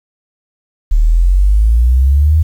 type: exponential sweep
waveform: sine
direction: up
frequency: 36.81 to 81.3 Hz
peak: -6 dBFS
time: 0.91-2.43 s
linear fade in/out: 10 ms
effects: 7-bit